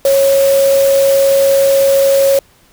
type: tone in noise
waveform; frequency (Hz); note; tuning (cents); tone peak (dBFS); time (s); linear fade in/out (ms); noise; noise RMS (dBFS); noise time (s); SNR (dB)
sine; 549; C#5; -17; -7; 0.05-2.39; 2; white; -22; 0.05-2.39; +12
effects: pink hiss -49 dBFS RMS until 2.72 s